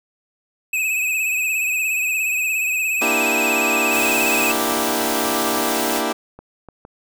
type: tone with vibrato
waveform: square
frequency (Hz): 2555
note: D#7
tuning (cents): +45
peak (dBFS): -19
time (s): 0.73-4.52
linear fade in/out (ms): 5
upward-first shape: triangle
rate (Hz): 17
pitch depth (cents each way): 70
type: chord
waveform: 15% pulse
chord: E half-diminished seventh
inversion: second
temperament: equal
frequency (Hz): 233.1 / 293.7 / 329.6 / 392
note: Bb3 / D4 / E4 / G4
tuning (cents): 0 / 0 / 0 / 0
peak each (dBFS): -19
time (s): 3.01-6.13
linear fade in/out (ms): 10
type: noise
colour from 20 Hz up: white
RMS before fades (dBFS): -26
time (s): 3.9-6.03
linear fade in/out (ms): 50
type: clicks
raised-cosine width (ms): 1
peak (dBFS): -25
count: 3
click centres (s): 6.39 / 6.687 / 6.851
effects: none